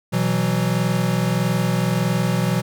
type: chord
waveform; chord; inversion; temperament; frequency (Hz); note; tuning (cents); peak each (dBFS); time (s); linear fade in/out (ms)
square; B suspended fourth; none; equal with one note detuned; 123.47 / 164.81 / 186.39; B2 / E3 / F#3; 0 / 0 / +13; -23; 0.12-2.62; 20
effects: none